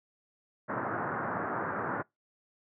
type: band-pass noise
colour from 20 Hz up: white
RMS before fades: -34 dBFS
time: 0.68-2.03 s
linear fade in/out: 20 ms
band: 100 to 1600 Hz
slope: 48 dB/octave
effects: noise-tail reverb RT60 0.2 s tail -26 dB re dry